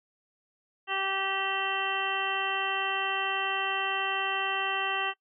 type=harmonic tone; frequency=387.8 Hz; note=G4; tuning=19 cents flat; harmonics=1 / 2 / 3 / 4 / 5 / 7 / 8; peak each=-39 / -34 / -34 / -37 / -36 / -33 / -36 dBFS; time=0.87-5.14 s; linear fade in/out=50 ms; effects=noise-tail reverb RT60 0.1 s tail -21 dB re dry